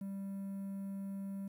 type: tone with quantisation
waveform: triangle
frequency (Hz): 196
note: G3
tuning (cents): 0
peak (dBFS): -37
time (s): 0.01-1.48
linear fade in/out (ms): 5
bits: 11
effects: none